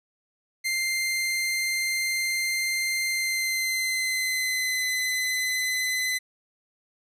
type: tone with pitch glide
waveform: sawtooth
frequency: 2093 to 2023 Hz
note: C7 to B6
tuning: 0 to +41 cents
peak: -21 dBFS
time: 0.64-6.19 s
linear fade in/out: 20 ms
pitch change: -59 cents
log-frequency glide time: 3.08-4.91 s
effects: resampled to 32000 Hz